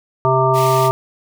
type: harmonic tone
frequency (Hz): 131.1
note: C3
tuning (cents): +4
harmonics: 1 / 3 / 5 / 7 / 9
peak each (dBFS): -18 / -18 / -18 / -18 / -18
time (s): 0.25-0.91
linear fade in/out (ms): 0
type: high-pass noise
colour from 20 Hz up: pink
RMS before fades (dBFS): -29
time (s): 0.53-0.91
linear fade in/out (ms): 50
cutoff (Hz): 1800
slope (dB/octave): 96
effects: none